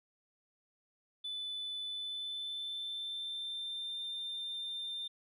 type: tone with pitch glide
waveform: sine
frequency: 3496 to 3594 Hz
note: A7 to A7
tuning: -12 to +36 cents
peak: -36 dBFS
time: 1.24-5.08 s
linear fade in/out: 10 ms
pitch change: +48 cents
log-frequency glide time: 1.86-4.01 s
effects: tanh soft clip ceiling -35 dBFS